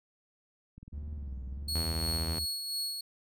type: click train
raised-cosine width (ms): 5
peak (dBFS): -36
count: 24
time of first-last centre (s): 0.78-1.924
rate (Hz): 20.1
type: tone with vibrato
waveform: triangle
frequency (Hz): 69.3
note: C#2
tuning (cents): 0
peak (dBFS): -35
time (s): 0.92-2.46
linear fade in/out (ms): 20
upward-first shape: sine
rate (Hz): 1.5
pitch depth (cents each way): 140
type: tone with tremolo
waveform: 40% pulse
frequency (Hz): 4350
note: C#8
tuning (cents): -33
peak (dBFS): -30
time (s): 1.68-3.01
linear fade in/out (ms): 5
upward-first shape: sine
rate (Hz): 2.9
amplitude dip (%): 45
type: tone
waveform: sawtooth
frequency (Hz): 81.5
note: E2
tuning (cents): -19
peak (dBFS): -29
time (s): 1.75-2.39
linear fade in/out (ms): 0
effects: none